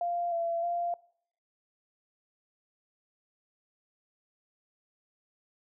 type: tone with pitch steps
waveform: sine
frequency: 695 / 676 / 693 Hz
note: F5 / E5 / F5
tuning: -9 / +43 / -14 cents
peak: -28 dBFS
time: 0.01-0.94 s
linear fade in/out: 2 ms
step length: 310 ms
effects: noise-tail reverb RT60 0.6 s tail -22 dB re dry